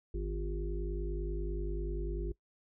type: harmonic tone with a mistuned harmonic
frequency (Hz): 50.2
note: G1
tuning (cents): +42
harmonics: 1 / 3 / 5 / 7 / 8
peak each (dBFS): -34 / -45 / -51 / -41 / -45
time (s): 0.14-2.32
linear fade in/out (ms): 5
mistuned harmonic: 1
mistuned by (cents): +47
effects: noise-tail reverb RT60 0.1 s tail -20 dB re dry